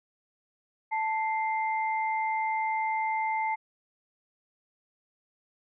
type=tone pair together; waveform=sine; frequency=880 / 2090 Hz; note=A5 / C7; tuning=0 / -2 cents; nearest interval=octave + minor third; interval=1498 cents; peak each=-27 / -33 dBFS; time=0.91-3.56 s; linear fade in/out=20 ms; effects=none